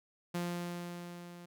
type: tone with level ramp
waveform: sawtooth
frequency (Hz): 174.4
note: F3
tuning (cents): -2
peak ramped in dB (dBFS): -29 to -45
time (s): 0.34-1.46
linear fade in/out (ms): 10
effects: none